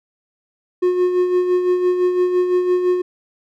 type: tone with tremolo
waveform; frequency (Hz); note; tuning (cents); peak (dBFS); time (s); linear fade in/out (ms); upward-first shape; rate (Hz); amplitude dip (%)
triangle; 361.2; F#4; -42; -10; 0.82-3.02; 10; sine; 5.9; 50
effects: none